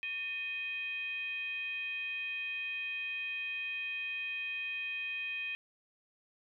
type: tone with frequency modulation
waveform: sine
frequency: 2500 Hz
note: D#7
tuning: 8 cents sharp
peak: -35 dBFS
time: 0.03-5.55 s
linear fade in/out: 0 ms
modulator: 689 Hz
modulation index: 0.58
effects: none